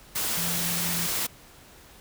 sine tone in noise, 171 Hz, F3, 36 cents flat, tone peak -33 dBFS, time 0.37-1.07 s, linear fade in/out 10 ms, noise white, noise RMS -28 dBFS, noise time 0.15-1.27 s, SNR -8 dB, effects pink hiss -51 dBFS RMS until 2 s

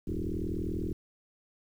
sine tone with frequency modulation, 146.83 Hz, D3, in tune, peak -30 dBFS, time 0.07-0.93 s, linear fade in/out 5 ms, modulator 40.2 Hz, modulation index 5.8, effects 10-bit

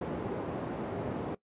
white band-pass noise, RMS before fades -36 dBFS, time 0.01-1.35 s, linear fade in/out 5 ms, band 100 to 490 Hz, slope 12 dB/octave, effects noise-tail reverb RT60 0.1 s tail -20 dB re dry + resampled to 8000 Hz

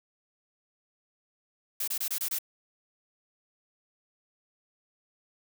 blue noise bursts, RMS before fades -31 dBFS, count 6, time 1.8-2.387 s, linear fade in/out 5 ms, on 77 ms, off 25 ms, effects none

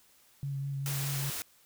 sine tone with vibrato, 138.59 Hz, C#3, in tune, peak -32 dBFS, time 0.43-1.3 s, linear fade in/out 0 ms, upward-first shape sine, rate 5 Hz, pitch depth 18 cents each way
white band-stop noise, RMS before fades -37 dBFS, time 0.86-1.42 s, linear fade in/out 0 ms, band 130 to 210 Hz, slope 96 dB/octave
effects white hiss -63 dBFS RMS until 1.65 s

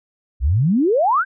sine exponential sweep, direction up, 56.7 to 1622 Hz, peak -13 dBFS, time 0.4-1.25 s, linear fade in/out 50 ms, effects none

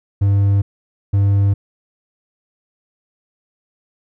triangle tone pair in turn, 99.7 / 99.7 Hz, G2 / G2, +30 / +30 cents, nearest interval unison, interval 0 cents, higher neither, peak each -9 dBFS, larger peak neither, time 0.21-0.62 / 1.13-1.54 s, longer neither, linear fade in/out 10 ms, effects none

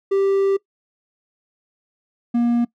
triangle tone pair in turn, 392 / 237.6 Hz, G4 / A#3, 0 / +33 cents, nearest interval major sixth, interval 867 cents, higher first, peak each -13 dBFS, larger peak neither, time 0.11-0.57 / 2.34-2.65 s, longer first, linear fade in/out 10 ms, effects noise-tail reverb RT60 0.1 s tail -21 dB re dry

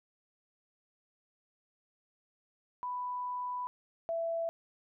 sine tone pair in turn, 991 / 665.3 Hz, B5 / E5, +6 / +16 cents, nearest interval perfect fifth, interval 690 cents, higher first, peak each -34 / -31 dBFS, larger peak second, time 2.83-3.67 / 4.09-4.49 s, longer first, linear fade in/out 0 ms, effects none

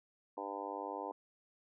harmonic tone, 100 Hz, G2, 35 cents sharp, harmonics 3 / 4 / 5 / 6 / 7 / 8 / 9 / 10, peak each -48 / -48 / -46 / -49 / -49 / -47 / -45 / -48 dBFS, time 0.37-1.12 s, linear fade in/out 5 ms, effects none

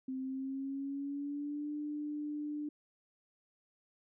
sine tone with pitch glide, 261.6 to 297 Hz, C4 to D4, 0 to +20 cents, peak -36 dBFS, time 0.08-2.69 s, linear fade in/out 5 ms, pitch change +220 cents, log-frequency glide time 0.19-1.72 s, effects none

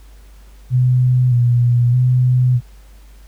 sine tone with vibrato, 123.47 Hz, B2, in tune, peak -10 dBFS, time 0.7-2.61 s, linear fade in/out 50 ms, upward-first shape square, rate 0.81 Hz, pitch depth 36 cents each way, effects added 50 Hz sine -39 dBFS peak until 3.27 s + pink hiss -52 dBFS RMS until 3.27 s

